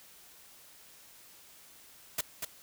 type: noise with echo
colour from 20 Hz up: white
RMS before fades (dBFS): -31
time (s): 2.18-2.21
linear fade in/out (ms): 5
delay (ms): 240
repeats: 1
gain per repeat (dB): -5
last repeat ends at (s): 2.45
effects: white hiss -56 dBFS RMS until 2.62 s

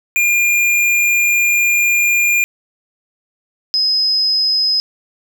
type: tone pair in turn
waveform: square / sine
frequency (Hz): 2408 / 5067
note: D7 / D#8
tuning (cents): +43 / +31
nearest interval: octave + minor second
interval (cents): 1288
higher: second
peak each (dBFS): -12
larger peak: neither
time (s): 0.16-2.44 / 3.74-4.8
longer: first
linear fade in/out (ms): 0
effects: 7-bit

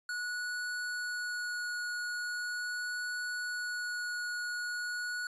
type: tone with vibrato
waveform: square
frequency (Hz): 1461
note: F#6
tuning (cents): -22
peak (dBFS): -35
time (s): 0.09-5.27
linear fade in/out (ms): 2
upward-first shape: sine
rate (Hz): 0.4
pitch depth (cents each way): 9
effects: resampled to 22050 Hz

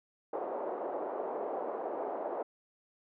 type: band-pass noise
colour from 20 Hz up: white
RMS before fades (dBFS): -37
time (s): 0.33-2.43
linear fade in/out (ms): 5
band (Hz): 360 to 770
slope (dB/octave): 24
effects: none

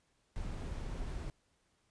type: noise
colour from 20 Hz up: brown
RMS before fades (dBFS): -40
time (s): 0.36-1.3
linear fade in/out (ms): 0
effects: pink hiss -75 dBFS RMS until 1.9 s + resampled to 22050 Hz

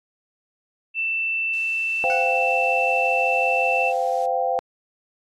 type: tone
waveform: sine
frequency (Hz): 2667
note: E7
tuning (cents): +20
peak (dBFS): -21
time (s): 0.94-3.93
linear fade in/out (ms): 50
type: noise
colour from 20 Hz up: blue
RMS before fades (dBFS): -40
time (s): 1.53-4.26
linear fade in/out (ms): 5
type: chord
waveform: sine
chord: C suspended fourth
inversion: none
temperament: equal with one note detuned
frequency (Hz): 516.9 / 698.5 / 784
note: C5 / F5 / G5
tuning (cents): -21 / 0 / 0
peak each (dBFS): -24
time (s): 2.04-4.59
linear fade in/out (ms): 0
type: tone with exponential decay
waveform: 20% pulse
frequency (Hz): 740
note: F#5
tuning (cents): 0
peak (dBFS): -22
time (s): 2.1-2.55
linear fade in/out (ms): 0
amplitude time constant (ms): 97
effects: low-pass 6000 Hz 12 dB/octave + AAC 64 kbps

